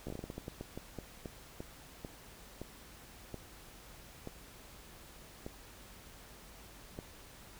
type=slowing click train; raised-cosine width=2 ms; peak=-28 dBFS; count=21; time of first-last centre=0.07-6.989 s; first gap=14 ms; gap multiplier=1.28; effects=added 50 Hz sine -61 dBFS peak until 7.59 s + pink hiss -55 dBFS RMS until 7.59 s